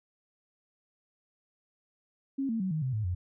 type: tone with pitch steps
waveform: sine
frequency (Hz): 272.1 / 226.2 / 188.01 / 156.28 / 129.91 / 107.98 / 89.76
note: C#4 / A3 / F#3 / D#3 / C3 / A2 / F2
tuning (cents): -32 / +48 / +28 / +8 / -12 / -32 / +48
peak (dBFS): -28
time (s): 2.38-3.15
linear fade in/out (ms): 10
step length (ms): 110
effects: none